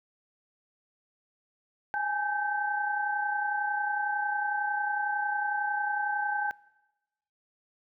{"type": "tone cluster", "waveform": "sine", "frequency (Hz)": [824, 855, 1552], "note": ["G#5", "A5", "G6"], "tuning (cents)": [-14, -50, -18], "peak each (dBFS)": [-31, -36, -31], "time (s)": [1.94, 6.51], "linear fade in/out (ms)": 0, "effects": ["noise-tail reverb RT60 1.0 s tail -22 dB re dry"]}